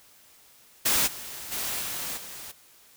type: noise with level steps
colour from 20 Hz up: white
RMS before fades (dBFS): -23 / -39 / -31 / -33 / -41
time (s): 0.85-2.52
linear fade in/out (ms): 10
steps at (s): 1.06 / 1.51 / 1.81 / 2.16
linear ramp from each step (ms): 20
effects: white hiss -56 dBFS RMS until 2.96 s